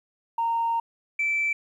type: tone pair in turn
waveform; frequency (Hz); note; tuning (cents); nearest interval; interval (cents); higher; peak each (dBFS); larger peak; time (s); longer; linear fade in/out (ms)
sine; 923 / 2326; A#5 / D7; -17 / -17; octave + major third; 1600; second; -21; neither; 0.38-0.8 / 1.19-1.53; first; 5
effects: tanh soft clip ceiling -18 dBFS + 10-bit